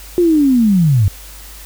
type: linear sweep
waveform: sine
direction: down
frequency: 360 to 91.1 Hz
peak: -8 dBFS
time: 0.18-1.08 s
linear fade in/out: 0 ms
effects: added 50 Hz sine -35 dBFS peak until 1.65 s + white hiss -37 dBFS RMS until 1.65 s